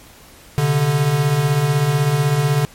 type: beating tone pair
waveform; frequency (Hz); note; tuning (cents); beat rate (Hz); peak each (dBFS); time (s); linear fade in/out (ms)
square; 130 / 146; C3 / D3; -11 / -10; 16; -21 / -16; 0.58-2.65; 0
effects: pink hiss -44 dBFS RMS until 2.74 s + MP3 64 kbps